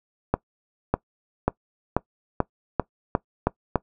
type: accelerating click train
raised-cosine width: 1 ms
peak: -5 dBFS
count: 9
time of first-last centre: 0.34-3.757 s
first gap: 600 ms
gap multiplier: 0.9
effects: noise-tail reverb RT60 0.1 s tail -21 dB re dry